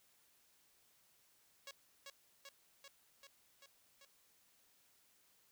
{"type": "tone with echo", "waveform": "5% pulse", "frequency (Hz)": 554.4, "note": "C#5", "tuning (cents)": 0, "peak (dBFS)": -37, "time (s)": [1.67, 1.71], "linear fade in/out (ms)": 2, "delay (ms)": 390, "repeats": 6, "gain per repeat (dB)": -2, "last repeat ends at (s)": 4.05, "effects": ["white hiss -72 dBFS RMS until 5.51 s"]}